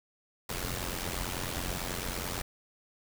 pink noise with amplitude modulation, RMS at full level -32 dBFS, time 0.49-2.42 s, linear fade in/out 5 ms, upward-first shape sine, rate 89.1 Hz, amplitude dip 75%, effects none

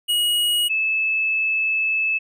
square / sine tone pair in turn, 2897 / 2612 Hz, F#7 / E7, -37 / -17 cents, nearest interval major second, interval 180 cents, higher first, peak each -18 dBFS, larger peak neither, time 0.08-0.69 / 0.69-2.19 s, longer second, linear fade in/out 20 ms, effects none

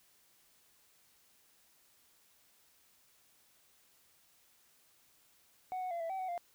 sine tone with pitch steps, 742 / 737 / 684 / 662 / 765 / 747 / 697 Hz, F#5 / F#5 / F5 / E5 / G5 / F#5 / F5, +5 / -7 / -36 / +7 / -42 / +16 / -4 cents, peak -33 dBFS, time 5.72-6.378 s, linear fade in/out 0 ms, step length 94 ms, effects tanh soft clip ceiling -35 dBFS + white hiss -68 dBFS RMS until 6.54 s

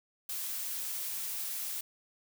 blue noise, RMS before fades -37 dBFS, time 0.29-1.81 s, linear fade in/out 5 ms, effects none

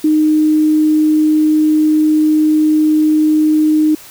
sine tone, 308 Hz, D#4, 17 cents flat, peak -8 dBFS, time 0.04-3.95 s, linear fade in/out 5 ms, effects white hiss -37 dBFS RMS until 4.1 s

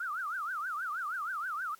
sine tone with vibrato, 1351 Hz, E6, 42 cents sharp, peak -33 dBFS, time 0-1.75 s, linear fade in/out 5 ms, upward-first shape triangle, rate 6.3 Hz, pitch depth 290 cents each way, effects white hiss -61 dBFS RMS until 1.79 s + AAC 64 kbps

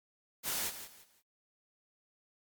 white noise with echo, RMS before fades -35 dBFS, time 0.43-0.72 s, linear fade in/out 50 ms, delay 170 ms, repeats 3, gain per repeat -11 dB, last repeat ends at 1.23 s, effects Opus 48 kbps

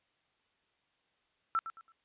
sine tone with echo, 1331 Hz, E6, 16 cents sharp, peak -27 dBFS, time 1.55-1.59 s, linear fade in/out 0 ms, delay 110 ms, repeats 3, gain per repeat -11 dB, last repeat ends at 1.92 s, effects white hiss -75 dBFS RMS until 2.04 s + resampled to 8000 Hz

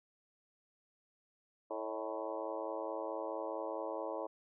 harmonic tone with a mistuned harmonic, 110 Hz, A2, in tune, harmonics 3 / 4 / 5 / 6 / 7 / 8 / 9 / 10, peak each -46 / -45 / -42 / -44 / -49 / -48 / -47 / -53 dBFS, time 1.7-4.27 s, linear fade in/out 10 ms, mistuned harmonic 6, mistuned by -68 cents, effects none

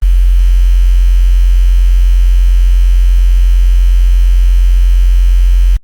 sine tone with quantisation, 44.28 Hz, F1, 25 cents sharp, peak -3 dBFS, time 0.02-5.77 s, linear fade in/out 10 ms, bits 5, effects Opus 32 kbps

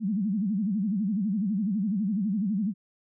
sine tone with vibrato, 203 Hz, G#3, 39 cents flat, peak -24 dBFS, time 0-2.74 s, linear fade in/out 50 ms, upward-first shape sine, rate 12 Hz, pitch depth 190 cents each way, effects none

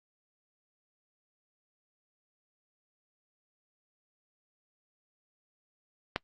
click, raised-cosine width 0.3 ms, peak -13 dBFS, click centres 6.161 s, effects noise-tail reverb RT60 0.1 s tail -23 dB re dry + Opus 32 kbps

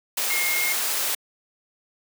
sine tone in noise, 2143 Hz, C7, 41 cents sharp, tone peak -24 dBFS, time 0.3-0.73 s, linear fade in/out 5 ms, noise white, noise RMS -25 dBFS, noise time 0.17-1.15 s, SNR -2 dB, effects high-pass 400 Hz 12 dB/octave

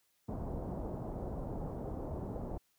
pink low-pass noise, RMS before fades -40 dBFS, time 0.28-2.58 s, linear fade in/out 10 ms, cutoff 790 Hz, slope 24 dB/octave, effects white hiss -75 dBFS RMS until 2.78 s

